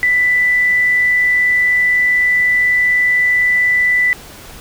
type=tone; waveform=sine; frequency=1984 Hz; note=B6; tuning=7 cents sharp; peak=-10 dBFS; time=0.03-4.13 s; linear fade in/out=0 ms; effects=pink hiss -36 dBFS RMS until 4.6 s